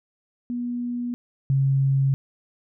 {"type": "tone pair in turn", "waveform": "sine", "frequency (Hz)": [242.4, 136.04], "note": ["B3", "C#3"], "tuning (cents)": [-32, -32], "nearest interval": "minor seventh", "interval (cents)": 1000, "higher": "first", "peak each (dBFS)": [-25, -17], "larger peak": "second", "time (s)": [[0.5, 1.14], [1.5, 2.14]], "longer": "neither", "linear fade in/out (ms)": 0, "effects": []}